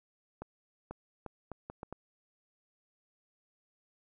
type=accelerating click train; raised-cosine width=1 ms; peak=-27 dBFS; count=7; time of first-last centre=0.42-1.926 s; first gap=490 ms; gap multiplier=0.72; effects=none